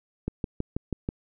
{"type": "click train", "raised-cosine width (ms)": 3, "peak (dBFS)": -15, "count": 6, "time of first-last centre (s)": [0.28, 1.089], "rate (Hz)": 6.18, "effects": []}